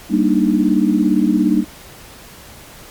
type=chord; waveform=sine; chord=Eb major seventh; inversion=first; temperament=equal; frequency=196 / 233.1 / 293.7 / 311.1 Hz; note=G3 / Bb3 / D4 / Eb4; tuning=0 / 0 / 0 / 0 cents; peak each=-17 dBFS; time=0.09-1.65 s; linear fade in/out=50 ms; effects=pink hiss -39 dBFS RMS until 2.9 s + MP3 96 kbps